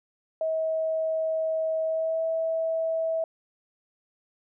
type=tone with pitch glide; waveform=sine; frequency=640 to 650.1 Hz; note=D#5 to E5; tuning=+49 to -24 cents; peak=-24 dBFS; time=0.41-3.24 s; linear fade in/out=2 ms; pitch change=+27 cents; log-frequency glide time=1.84-2.23 s; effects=none